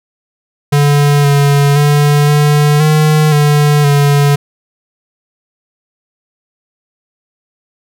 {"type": "tone with pitch steps", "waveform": "square", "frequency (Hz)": [144.5, 142.3, 146.1, 147.6, 153.6, 147.4, 143.2], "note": ["D3", "C#3", "D3", "D3", "D#3", "D3", "D3"], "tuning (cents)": [-28, 46, -9, 9, -22, 7, -43], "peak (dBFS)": -7, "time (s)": [0.72, 4.36], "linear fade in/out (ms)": 10, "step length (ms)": 520, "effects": []}